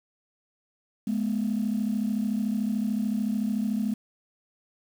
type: tone pair together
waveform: sine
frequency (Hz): 210 / 243.6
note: G#3 / B3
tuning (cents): +19 / -24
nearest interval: minor third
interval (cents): 257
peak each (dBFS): -25 / -28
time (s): 1.07-3.94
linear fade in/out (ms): 5
effects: tanh soft clip ceiling -18 dBFS + 8-bit